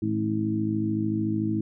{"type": "harmonic tone with a mistuned harmonic", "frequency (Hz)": 53.6, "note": "A1", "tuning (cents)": -45, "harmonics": [2, 3, 4, 5, 6], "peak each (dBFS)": [-30, -37, -28, -36, -27], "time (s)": [0.02, 1.61], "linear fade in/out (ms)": 5, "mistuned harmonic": 2, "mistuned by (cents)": 46, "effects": []}